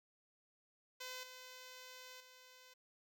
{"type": "tone with level steps", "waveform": "5% pulse", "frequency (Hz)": 509, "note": "C5", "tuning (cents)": -48, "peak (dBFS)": [-34, -41, -48], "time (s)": [1, 2.74], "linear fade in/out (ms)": 10, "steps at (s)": [1.23, 2.2], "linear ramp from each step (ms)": 5, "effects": []}